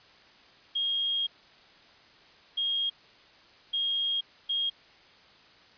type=tone bursts at uneven times; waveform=sine; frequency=3252 Hz; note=G#7; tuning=37 cents flat; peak=-26 dBFS; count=4; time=0.75-1.27 / 2.57-2.9 / 3.73-4.21 / 4.49-4.7 s; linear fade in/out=10 ms; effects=white hiss -56 dBFS RMS until 5.77 s + resampled to 11025 Hz